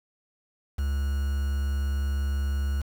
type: tone with quantisation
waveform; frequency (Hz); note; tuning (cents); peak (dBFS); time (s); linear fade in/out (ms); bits
triangle; 69.9; C#2; +15; -22; 0.78-2.82; 10; 7
effects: none